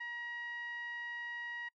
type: tone with low-pass filter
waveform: 10% pulse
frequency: 952 Hz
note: A#5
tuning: 36 cents sharp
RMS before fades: -43 dBFS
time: 0-1.69 s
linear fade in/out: 10 ms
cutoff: 1900 Hz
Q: 4.2
effects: noise-tail reverb RT60 0.1 s tail -26 dB re dry